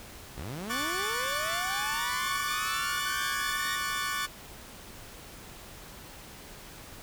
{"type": "linear sweep", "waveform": "sawtooth", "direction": "up", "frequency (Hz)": [51.91, 1874], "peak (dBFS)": -32, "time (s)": [0.37, 3.76], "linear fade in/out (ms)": 10}
{"type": "chord", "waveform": "sawtooth", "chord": "D major seventh", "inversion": "third", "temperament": "equal", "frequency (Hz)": [1108.7, 1174.7, 1480, 1760], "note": ["C#6", "D6", "F#6", "A6"], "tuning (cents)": [0, 0, 0, 0], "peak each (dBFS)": -32, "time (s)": [0.69, 4.27], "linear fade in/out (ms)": 20}
{"effects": ["pink hiss -47 dBFS RMS until 7.02 s"]}